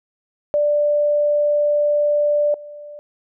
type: tone with level steps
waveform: sine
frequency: 589 Hz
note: D5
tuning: 5 cents sharp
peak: -14 / -33 dBFS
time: 0.54-2.99 s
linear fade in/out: 0 ms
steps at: 2.54 s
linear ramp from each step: 2 ms
effects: none